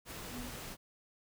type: tone in noise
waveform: sine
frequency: 245.8 Hz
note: B3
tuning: 8 cents flat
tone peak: -43 dBFS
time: 0.3-0.51 s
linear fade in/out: 50 ms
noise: pink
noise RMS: -45 dBFS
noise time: 0.05-0.77 s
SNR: -1 dB
effects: none